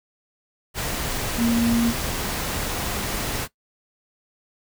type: tone in noise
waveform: sine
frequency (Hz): 233.1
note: A#3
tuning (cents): 0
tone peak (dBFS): -17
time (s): 1.37-1.94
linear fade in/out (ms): 50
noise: pink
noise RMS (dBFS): -27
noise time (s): 0.74-3.48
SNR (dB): +7
effects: noise-tail reverb RT60 0.1 s tail -17 dB re dry